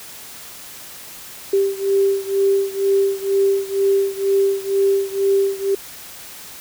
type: beating tone pair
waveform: sine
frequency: 392.1 / 394.2 Hz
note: G4 / G4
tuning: 0 / +10 cents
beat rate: 2.1 Hz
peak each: -17 / -19 dBFS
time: 1.53-5.75 s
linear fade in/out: 5 ms
effects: white hiss -37 dBFS RMS until 6.6 s